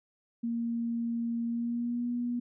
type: tone with pitch glide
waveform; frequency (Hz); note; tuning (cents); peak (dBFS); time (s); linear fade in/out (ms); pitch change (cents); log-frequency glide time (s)
sine; 233.1 to 241.6; A#3 to B3; 0 to -38; -29; 0.43-2.4; 10; +62; 1.46-2.08
effects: none